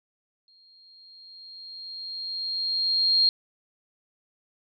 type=tone with exponential growth; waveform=sine; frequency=4229 Hz; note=C8; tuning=18 cents sharp; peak=-16 dBFS; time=0.48-3.29 s; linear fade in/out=1 ms; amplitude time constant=610 ms; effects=none